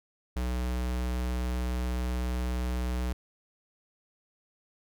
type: tone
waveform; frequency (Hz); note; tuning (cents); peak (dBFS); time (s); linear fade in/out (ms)
square; 61.74; B1; 0; -29; 0.36-3.13; 5
effects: none